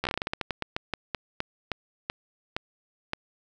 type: slowing click train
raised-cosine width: 0.3 ms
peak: -12 dBFS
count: 21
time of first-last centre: 0.04-3.134 s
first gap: 13 ms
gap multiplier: 1.22
effects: none